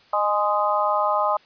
harmonic tone with a mistuned harmonic, 207.7 Hz, G#3, in tune, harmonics 3 / 4 / 5 / 6, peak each -24 / -24 / -24 / -24 dBFS, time 0.13-1.37 s, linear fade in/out 5 ms, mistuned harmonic 3, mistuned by -24 cents, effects white hiss -54 dBFS RMS until 1.45 s + resampled to 11025 Hz

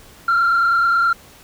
sine tone with frequency modulation, 1376 Hz, F6, 26 cents flat, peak -11 dBFS, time 0.28-1.13 s, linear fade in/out 5 ms, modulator 29.4 Hz, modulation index 1.1, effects tanh soft clip ceiling -11 dBFS + pink hiss -45 dBFS RMS until 1.43 s

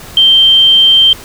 sine tone, 3140 Hz, G7, 2 cents sharp, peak -3 dBFS, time 0.17-1.13 s, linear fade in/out 2 ms, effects pink hiss -31 dBFS RMS until 1.24 s

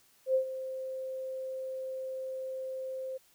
sine tone with ADSR envelope, 523.3 Hz, C5, in tune, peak -22 dBFS, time 0.26-3.18 s, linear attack 86 ms, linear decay 98 ms, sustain -13 dB, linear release 16 ms, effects white hiss -65 dBFS RMS until 3.34 s

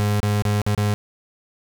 35% pulse tone with dropouts, 103.83 Hz, G#2, in tune, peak -16 dBFS, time 0-0.94 s, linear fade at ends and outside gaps 0 ms, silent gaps 0.202-0.23 / 0.422-0.452 / 0.617-0.665 / 0.749-0.777 s, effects none

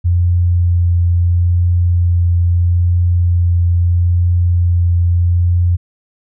sine tone with vibrato, 87.31 Hz, F2, in tune, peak -9 dBFS, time 0.04-5.77 s, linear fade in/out 20 ms, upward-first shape triangle, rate 0.76 Hz, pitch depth 12 cents each way, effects none

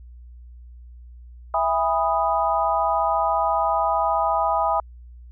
sine chord, E major seventh, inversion none, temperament equal with one note detuned, 659.3 / 814 / 987.8 / 1244.5 Hz, E5 / G#5 / B5 / D#6, 0 / -35 / 0 / 0 cents, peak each -24 / -23 / -24 / -25 dBFS, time 1.54-4.8 s, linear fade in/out 2 ms, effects added 60 Hz sine -40 dBFS peak until 5.31 s

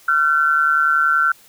sine tone pair together, 1369 / 1519.5 Hz, F6 / F#6, -35 / +46 cents, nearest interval major second, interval 181 cents, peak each -15 / -17 dBFS, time 0.08-1.32 s, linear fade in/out 5 ms, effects white hiss -49 dBFS RMS until 1.48 s

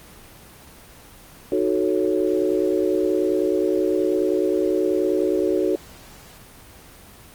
sine chord, D# half-diminished seventh, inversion none, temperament equal, 311.1 / 370 / 440 / 554.4 Hz, D#4 / F#4 / A4 / C#5, 0 / 0 / 0 / 0 cents, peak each -24 / -21 / -24 / -26 dBFS, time 1.52-5.76 s, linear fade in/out 2 ms, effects pink hiss -45 dBFS RMS until 7.34 s + Opus 24 kbps

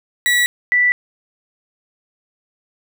35% pulse / sine tone pair in turn, 1943 / 1970.1 Hz, B6 / B6, -29 / -5 cents, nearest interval unison, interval 24 cents, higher second, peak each -11 dBFS, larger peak neither, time 0.26-0.46 / 0.72-0.92 s, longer neither, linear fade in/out 0 ms, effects none

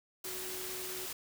sine tone in noise, 370 Hz, F#4, in tune, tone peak -45 dBFS, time 0.25-1.06 s, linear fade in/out 5 ms, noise white, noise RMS -41 dBFS, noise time 0.24-1.13 s, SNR -7 dB, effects none

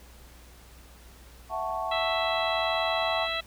sine chord, F# minor seventh, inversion third, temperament equal, 659.3 / 740 / 880 / 1108.7 Hz, E5 / F#5 / A5 / C#6, 0 / 0 / 0 / 0 cents, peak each -34 dBFS, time 1.49-3.28 s, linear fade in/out 50 ms
harmonic tone, 659.3 Hz, E5, in tune, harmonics 1 / 2 / 3 / 4 / 5 / 6, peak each -35 / -35 / -35 / -35 / -35 / -35 dBFS, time 1.91-3.41 s, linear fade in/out 10 ms
effects added 60 Hz sine -50 dBFS peak until 3.46 s + pink hiss -54 dBFS RMS until 3.46 s

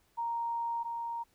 sine tone pair in turn, 932.3 / 932.3 Hz, A#5 / A#5, 0 / 0 cents, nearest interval unison, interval 0 cents, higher neither, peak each -31 / -34 dBFS, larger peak first, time 0.17-0.84 / 0.84-1.24 s, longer first, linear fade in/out 20 ms, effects pink hiss -70 dBFS RMS until 1.34 s

